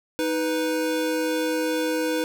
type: tone pair together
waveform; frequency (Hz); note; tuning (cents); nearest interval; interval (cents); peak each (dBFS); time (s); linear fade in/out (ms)
square; 314.2 / 494.1; D#4 / B4; +17 / +1; minor sixth; 784; -26; 0.19-2.24; 0
effects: none